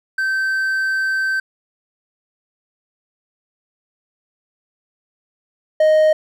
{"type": "tone pair in turn", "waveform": "triangle", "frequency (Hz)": [1550, 621.7], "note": ["G6", "D#5"], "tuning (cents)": [-20, -2], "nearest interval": "octave + major third", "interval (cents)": 1582, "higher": "first", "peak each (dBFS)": [-15, -8], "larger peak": "second", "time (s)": [[0.18, 1.4], [5.8, 6.13]], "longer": "first", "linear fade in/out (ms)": 5, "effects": []}